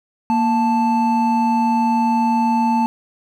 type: tone pair together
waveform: triangle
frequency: 233.1 / 880.1 Hz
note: A#3 / A5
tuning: 0 / 0 cents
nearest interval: octave + major seventh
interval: 2300 cents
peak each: -15 dBFS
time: 0.3-2.86 s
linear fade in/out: 0 ms
effects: none